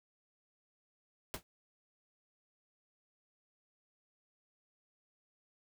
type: noise with exponential decay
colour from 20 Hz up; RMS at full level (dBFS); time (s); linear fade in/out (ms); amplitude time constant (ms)
pink; -36; 1.34-1.43; 0; 19
effects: none